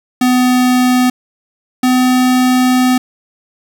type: tone pair in turn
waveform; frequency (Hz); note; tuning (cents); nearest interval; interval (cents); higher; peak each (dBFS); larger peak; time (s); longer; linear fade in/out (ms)
square; 251.1 / 253.3; B3 / B3; +29 / +44; unison; 15; second; -9; neither; 0.21-1.1 / 1.83-2.98; second; 5
effects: 7-bit